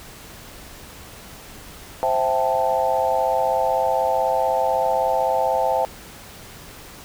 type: chord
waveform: sine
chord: A minor seventh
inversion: first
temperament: equal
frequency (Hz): 523.3 / 659.3 / 784 / 880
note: C5 / E5 / G5 / A5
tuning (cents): 0 / 0 / 0 / 0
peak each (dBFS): -23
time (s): 2.03-5.85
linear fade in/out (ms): 0
effects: pink hiss -41 dBFS RMS until 7.04 s